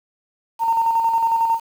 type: tone with tremolo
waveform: sine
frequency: 913 Hz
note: A#5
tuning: 36 cents flat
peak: -13 dBFS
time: 0.59-1.6 s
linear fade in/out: 50 ms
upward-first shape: square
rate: 11 Hz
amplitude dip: 40%
effects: tanh soft clip ceiling -9 dBFS + 7-bit